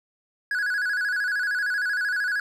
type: tone with vibrato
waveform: triangle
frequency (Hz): 1568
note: G6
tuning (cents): 0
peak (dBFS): -21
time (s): 0.51-2.4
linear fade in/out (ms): 2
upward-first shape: square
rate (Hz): 13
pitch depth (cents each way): 98
effects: none